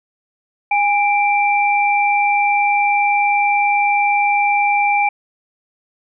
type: tone pair together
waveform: sine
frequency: 819.5 / 2349 Hz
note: G#5 / D7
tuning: -23 / 0 cents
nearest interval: octave + tritone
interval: 1823 cents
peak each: -14 / -17 dBFS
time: 0.71-5.09 s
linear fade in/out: 5 ms
effects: none